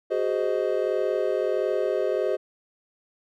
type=chord; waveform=triangle; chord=Ab dominant seventh; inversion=third; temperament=just; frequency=373.8 / 415.3 / 519.1 / 623 Hz; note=Gb4 / Ab4 / C5 / Eb5; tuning=+18 / 0 / -14 / +2 cents; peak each=-26 dBFS; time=0.1-2.37 s; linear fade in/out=20 ms; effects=none